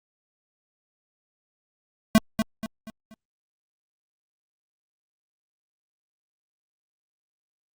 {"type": "tone with echo", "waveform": "square", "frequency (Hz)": 220, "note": "A3", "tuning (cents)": 0, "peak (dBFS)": -13, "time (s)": [2.15, 2.18], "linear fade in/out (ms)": 0, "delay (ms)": 240, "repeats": 4, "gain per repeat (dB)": -8, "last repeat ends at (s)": 3.14, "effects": ["Opus 48 kbps"]}